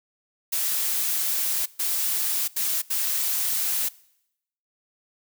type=noise bursts at uneven times; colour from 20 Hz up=blue; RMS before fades=-25 dBFS; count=4; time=0.52-1.66 / 1.79-2.48 / 2.56-2.82 / 2.9-3.89 s; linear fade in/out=10 ms; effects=noise-tail reverb RT60 0.8 s tail -22 dB re dry